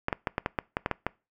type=clicks; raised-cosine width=0.5 ms; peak=-11 dBFS; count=10; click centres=0.084 / 0.128 / 0.272 / 0.381 / 0.461 / 0.588 / 0.769 / 0.861 / 0.913 / 1.066 s; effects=noise-tail reverb RT60 0.3 s tail -24 dB re dry